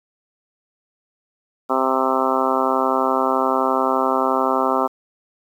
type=harmonic tone; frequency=131.6 Hz; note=C3; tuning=10 cents sharp; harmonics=2 / 3 / 4 / 5 / 6 / 7 / 8 / 9 / 10; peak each=-25 / -25 / -25 / -25 / -25 / -25 / -25 / -25 / -25 dBFS; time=1.69-4.88 s; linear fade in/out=20 ms; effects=8-bit